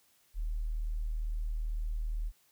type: tone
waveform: sine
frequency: 38.89 Hz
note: D#1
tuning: in tune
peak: -31 dBFS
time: 0.34-2.32 s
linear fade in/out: 50 ms
effects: white hiss -68 dBFS RMS until 2.51 s